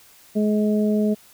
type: harmonic tone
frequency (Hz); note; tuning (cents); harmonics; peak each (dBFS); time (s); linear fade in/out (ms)
211.4; G#3; +31; 1 / 2 / 3; -18 / -24 / -28; 0.35-1.15; 20
effects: white hiss -51 dBFS RMS until 1.33 s